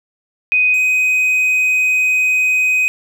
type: tone pair in turn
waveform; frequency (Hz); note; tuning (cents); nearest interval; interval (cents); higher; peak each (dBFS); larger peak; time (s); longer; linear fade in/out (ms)
sine / triangle; 2500 / 2510; D#7 / D#7; +8 / +15; unison; 7; second; -10; neither; 0.52-0.74 / 0.74-2.88; second; 0
effects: none